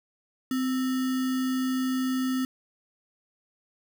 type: tone with sample-and-hold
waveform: sine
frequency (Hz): 258.3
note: C4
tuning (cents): -22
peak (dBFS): -24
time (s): 0.51-2.45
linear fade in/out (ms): 2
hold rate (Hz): 1575
effects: none